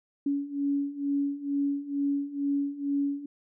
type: beating tone pair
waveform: sine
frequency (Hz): 280.9 / 283.1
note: C#4 / C#4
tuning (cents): +23 / +37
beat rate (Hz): 2.2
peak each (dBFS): -31 / -28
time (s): 0.26-3.26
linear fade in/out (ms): 5
effects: none